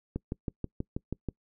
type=click train; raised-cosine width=3 ms; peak=-19 dBFS; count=8; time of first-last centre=0.16-1.287 s; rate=6.21 Hz; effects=noise-tail reverb RT60 0.1 s tail -25 dB re dry